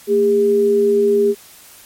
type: tone pair together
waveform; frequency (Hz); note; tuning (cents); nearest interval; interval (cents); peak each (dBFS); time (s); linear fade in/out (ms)
sine; 226.6 / 405.2; A#3 / G#4; -49 / -43; minor seventh; 1006; -21 / -11; 0.07-1.35; 50
effects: white hiss -43 dBFS RMS until 1.85 s + MP3 64 kbps